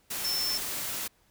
sine tone in noise, 5340 Hz, E8, 22 cents sharp, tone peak -28 dBFS, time 0.24-0.58 s, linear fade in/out 10 ms, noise white, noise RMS -34 dBFS, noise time 0.1-1.08 s, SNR +3 dB, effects pink hiss -66 dBFS RMS until 1.3 s

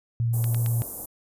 sine tone with vibrato, 116.54 Hz, A#2, in tune, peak -21 dBFS, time 0.2-0.82 s, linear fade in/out 0 ms, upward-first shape sine, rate 8.2 Hz, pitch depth 8 cents each way
white band-stop noise, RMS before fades -33 dBFS, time 0.33-1.06 s, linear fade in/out 10 ms, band 780 to 9500 Hz, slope 24 dB/octave
clicks, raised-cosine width 0.2 ms, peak -19 dBFS, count 3, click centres 0.442 / 0.546 / 0.662 s
effects resampled to 32000 Hz

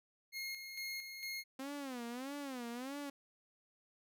25% pulse tone with tremolo, 2149 Hz, C7, 46 cents sharp, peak -37 dBFS, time 0.32-1.44 s, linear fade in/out 50 ms, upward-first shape square, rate 2.2 Hz, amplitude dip 50%
sawtooth tone with vibrato, 260 Hz, C4, 11 cents flat, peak -38 dBFS, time 1.59-3.1 s, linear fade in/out 5 ms, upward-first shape sine, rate 1.6 Hz, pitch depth 180 cents each way
effects none

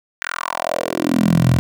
10% pulse tone with high-pass filter sweep, 42.46 Hz, F1, 48 cents flat, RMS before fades -18 dBFS, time 0.22-1.59 s, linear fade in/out 0 ms, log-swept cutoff 1700 to 100 Hz, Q 4.2, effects none

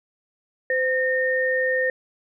sine tone pair together, 514 / 1833.4 Hz, C5 / A#6, -31 / -29 cents, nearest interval octave + minor seventh, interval 2202 cents, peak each -22 dBFS, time 0.7-1.9 s, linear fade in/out 2 ms, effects none

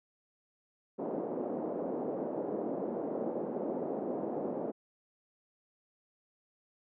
white band-pass noise, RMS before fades -36 dBFS, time 0.98-4.72 s, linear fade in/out 20 ms, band 210 to 590 Hz, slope 24 dB/octave, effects none

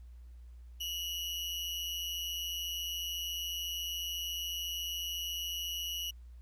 35% pulse tone with amplitude modulation, 2908 Hz, F#7, 31 cents flat, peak -31 dBFS, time 0.8-6.11 s, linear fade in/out 10 ms, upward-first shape sine, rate 174 Hz, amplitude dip 60%, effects added 60 Hz sine -48 dBFS peak until 6.41 s + pink hiss -74 dBFS RMS until 6.41 s

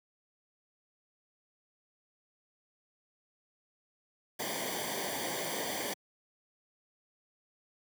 pink noise with comb filter, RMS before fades -36 dBFS, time 4.39-5.94 s, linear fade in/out 10 ms, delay 0.75 ms, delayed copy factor -0.8, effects high-pass 150 Hz 12 dB/octave

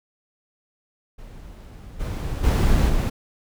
brown noise with level steps, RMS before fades -40 / -27 / -17 / -21 dBFS, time 1.18-3.1 s, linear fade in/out 10 ms, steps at 1.99 / 2.43 / 2.88 s, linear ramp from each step 20 ms, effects none

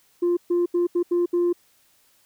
sine tone bursts at uneven times, 349.2 Hz, F4, in tune, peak -16 dBFS, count 6, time 0.22-0.37 / 0.5-0.66 / 0.74-0.87 / 0.95-1.03 / 1.11-1.26 / 1.33-1.53 s, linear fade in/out 10 ms, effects tanh soft clip ceiling -16 dBFS + white hiss -61 dBFS RMS until 2.25 s

